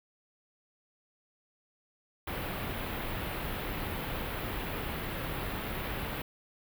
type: band-stop noise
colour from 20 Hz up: pink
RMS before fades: -36 dBFS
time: 2.27-6.22 s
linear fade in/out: 5 ms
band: 3400 to 13000 Hz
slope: 24 dB/octave
effects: none